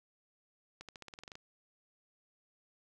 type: accelerating click train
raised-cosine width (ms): 0.2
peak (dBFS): -30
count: 11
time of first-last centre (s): 0.81-1.354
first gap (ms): 77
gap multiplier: 0.92
effects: 12-bit